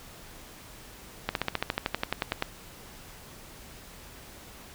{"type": "slowing click train", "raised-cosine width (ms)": 0.3, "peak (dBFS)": -10, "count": 15, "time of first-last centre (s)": [1.29, 2.424], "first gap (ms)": 62, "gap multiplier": 1.04, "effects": ["pink hiss -48 dBFS RMS until 4.74 s"]}